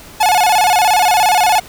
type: tone with vibrato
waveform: 45% pulse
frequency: 790 Hz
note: G5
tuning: 13 cents sharp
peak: -9 dBFS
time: 0.2-1.6 s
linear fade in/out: 10 ms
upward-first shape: square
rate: 17 Hz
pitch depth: 150 cents each way
effects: pink hiss -37 dBFS RMS until 1.68 s

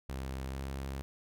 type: tone with pitch glide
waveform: sawtooth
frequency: 66.2 to 67.55 Hz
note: C2 to C#2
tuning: +21 to -44 cents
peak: -33 dBFS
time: 0.09-1.02 s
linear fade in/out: 0 ms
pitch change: +35 cents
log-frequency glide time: 0.47-0.59 s
effects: none

